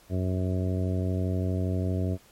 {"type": "harmonic tone", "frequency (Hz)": 92.5, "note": "F#2", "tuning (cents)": 0, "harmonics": [1, 2, 3, 4, 5, 6, 7], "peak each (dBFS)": [-26, -32, -34, -37, -40, -42, -39], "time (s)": [0.09, 2.18], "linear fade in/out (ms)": 50, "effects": ["pink hiss -57 dBFS RMS until 2.31 s", "MP3 64 kbps"]}